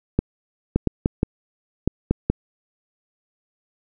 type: clicks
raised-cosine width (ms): 3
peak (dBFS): -4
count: 8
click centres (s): 0.19 / 0.76 / 0.873 / 1.059 / 1.231 / 1.876 / 2.11 / 2.3
effects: none